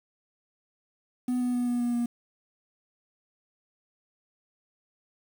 triangle tone with pitch steps, 249.1 / 247 / 244.8 / 242.7 / 240.6 / 238.5 Hz, B3 / B3 / B3 / B3 / B3 / A#3, +15 / 0 / -15 / -30 / -45 / +40 cents, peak -22 dBFS, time 1.28-2.06 s, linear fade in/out 5 ms, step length 130 ms, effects tanh soft clip ceiling -18 dBFS + 8-bit

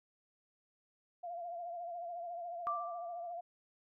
sine tone with vibrato, 692 Hz, F5, 16 cents flat, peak -40 dBFS, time 1.23-3.41 s, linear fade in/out 10 ms, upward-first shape triangle, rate 14 Hz, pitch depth 65 cents each way
sine tone with exponential decay, 1174.7 Hz, D6, in tune, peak -31 dBFS, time 2.67-3.32 s, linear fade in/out 0 ms, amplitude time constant 140 ms
effects none

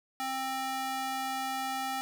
square tone with high-pass filter, 264.1 Hz, C4, 16 cents sharp, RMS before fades -34 dBFS, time 0.2-2.01 s, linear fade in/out 0 ms, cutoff 680 Hz, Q 1.3, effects none

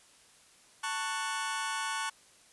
sawtooth chord, F# minor, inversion first, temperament just, 888 / 1110 / 1480 Hz, A5 / C#6 / F#6, +16 / +2 / 0 cents, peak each -33 dBFS, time 0.83-2.1 s, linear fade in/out 10 ms, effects white hiss -60 dBFS RMS until 2.52 s + resampled to 24000 Hz

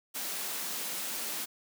white high-pass noise, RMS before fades -36 dBFS, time 0.14-1.46 s, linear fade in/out 20 ms, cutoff 170 Hz, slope 48 dB/octave, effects none

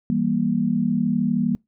sine chord, E diminished, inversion none, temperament just, 164.81 / 197.78 / 237.3 Hz, E3 / G3 / Bb3, 0 / +16 / +31 cents, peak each -26 / -23 / -21 dBFS, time 0.1-1.55 s, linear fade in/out 0 ms, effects noise-tail reverb RT60 0.2 s tail -26 dB re dry

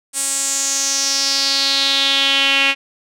sawtooth tone with band-pass filter sweep, 274.7 Hz, C#4, 16 cents flat, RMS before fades -17 dBFS, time 0.13-2.75 s, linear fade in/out 50 ms, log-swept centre 8700 to 2600 Hz, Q 4.4, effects none

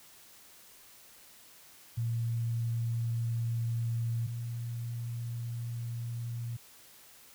sine tone pair in turn, 116.2 / 117.75 Hz, A#2 / A#2, -5 / +18 cents, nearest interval unison, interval 23 cents, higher second, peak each -29 / -34 dBFS, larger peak first, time 1.97-4.27 / 4.27-6.57 s, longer neither, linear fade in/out 10 ms, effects white hiss -56 dBFS RMS until 7.34 s

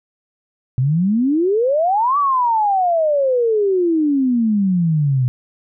sine exponential two-way sweep, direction up then down, 122.4 to 1173 to 122.4 Hz, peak -13 dBFS, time 0.78-5.28 s, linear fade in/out 0 ms, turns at 2.18 s, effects none

